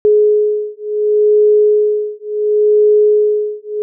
sine beating tone pair, 420.8 / 421.5 Hz, G#4 / G#4, +23 / +26 cents, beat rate 0.7 Hz, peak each -12 dBFS, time 0.05-3.82 s, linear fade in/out 0 ms, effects none

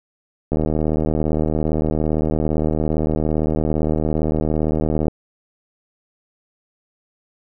click train, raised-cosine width 2 ms, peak -7 dBFS, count 355, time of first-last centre 0.52-5.082 s, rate 77.6 Hz, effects none

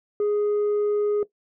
sine tone, 415.3 Hz, G#4, in tune, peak -17 dBFS, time 0.2-1.23 s, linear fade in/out 2 ms, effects noise-tail reverb RT60 0.1 s tail -17 dB re dry + tanh soft clip ceiling -19 dBFS

